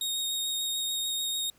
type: tone with vibrato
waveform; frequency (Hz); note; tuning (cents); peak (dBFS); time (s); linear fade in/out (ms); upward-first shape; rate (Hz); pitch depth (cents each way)
sawtooth; 3729; A#7; 0; -26; 0.01-1.5; 2; sine; 6.8; 13
effects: pink hiss -63 dBFS RMS until 1.58 s